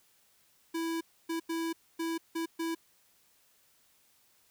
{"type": "tone bursts at uneven times", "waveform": "square", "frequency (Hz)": 329.6, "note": "E4", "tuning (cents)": 0, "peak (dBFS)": -32, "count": 6, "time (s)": [[0.74, 1.01], [1.29, 1.4], [1.49, 1.73], [1.99, 2.18], [2.35, 2.46], [2.59, 2.75]], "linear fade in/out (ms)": 10, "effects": ["white hiss -67 dBFS RMS until 4.5 s"]}